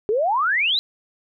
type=exponential sweep; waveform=sine; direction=up; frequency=400.5 to 4106 Hz; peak=-17 dBFS; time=0.09-0.79 s; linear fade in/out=0 ms; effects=none